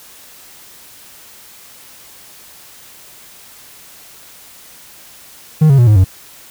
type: tone with pitch steps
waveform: triangle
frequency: 155.56 / 137 / 120.65 / 106.25 / 93.57 Hz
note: D#3 / C#3 / B2 / G#2 / F#2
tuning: 0 / -20 / -40 / +40 / +20 cents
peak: -3 dBFS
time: 5.61-6.045 s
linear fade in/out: 10 ms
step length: 87 ms
effects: white hiss -40 dBFS RMS until 6.5 s